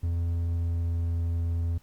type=tone with pitch glide; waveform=triangle; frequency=84.9 to 84.36 Hz; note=F2 to E2; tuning=-48 to +41 cents; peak=-23 dBFS; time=0.03-1.78 s; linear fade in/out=5 ms; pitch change=-11 cents; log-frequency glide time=0.32-1.11 s; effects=pink hiss -63 dBFS RMS until 1.82 s + Opus 48 kbps